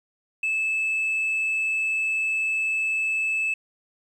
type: tone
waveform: sine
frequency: 2616 Hz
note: E7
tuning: 14 cents flat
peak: -20 dBFS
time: 0.43-3.54 s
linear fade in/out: 5 ms
effects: tanh soft clip ceiling -20 dBFS + 9-bit